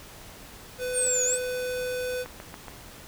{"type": "tone", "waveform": "square", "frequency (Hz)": 501, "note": "B4", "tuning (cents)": 25, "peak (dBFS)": -29, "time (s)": [0.78, 2.26], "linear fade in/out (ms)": 50}
{"type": "exponential two-way sweep", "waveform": "sine", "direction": "down then up", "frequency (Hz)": [9050, 6645, 8500], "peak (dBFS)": -23, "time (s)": [0.93, 1.39], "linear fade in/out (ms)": 50, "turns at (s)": 1.24}
{"type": "click train", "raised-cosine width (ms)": 0.5, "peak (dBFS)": -24, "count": 4, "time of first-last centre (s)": [2.26, 2.683], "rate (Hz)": 7.1}
{"effects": ["pink hiss -46 dBFS RMS until 3.07 s"]}